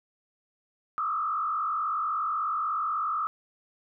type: tone with frequency modulation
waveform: sine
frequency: 1244.5 Hz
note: D#6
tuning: in tune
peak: -26 dBFS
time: 0.98-3.27 s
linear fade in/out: 0 ms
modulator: 48.2 Hz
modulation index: 1.5
effects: none